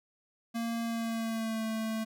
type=tone with pitch glide; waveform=square; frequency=231 to 221.3 Hz; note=A#3 to A3; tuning=-16 to +10 cents; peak=-32 dBFS; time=0.54-2.05 s; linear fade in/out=20 ms; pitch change=-74 cents; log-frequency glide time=0.83-1.66 s; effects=none